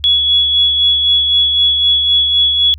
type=tone with tremolo; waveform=sine; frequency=3374 Hz; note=G#7; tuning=27 cents sharp; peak=-7 dBFS; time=0.04-2.74 s; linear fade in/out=0 ms; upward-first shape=sine; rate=3.9 Hz; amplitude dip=40%; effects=added 74 Hz sine -30 dBFS peak until 2.78 s